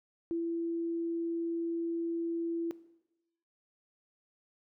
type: tone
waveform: sine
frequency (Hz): 335.1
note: E4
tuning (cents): +29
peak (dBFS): -30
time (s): 0.31-2.71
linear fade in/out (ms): 0
effects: noise-tail reverb RT60 0.9 s tail -18 dB re dry